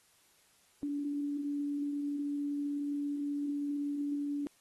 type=tone; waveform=sine; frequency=287.7 Hz; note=D4; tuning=36 cents flat; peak=-32 dBFS; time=0.83-4.47 s; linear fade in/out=0 ms; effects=white hiss -67 dBFS RMS until 4.6 s + AAC 32 kbps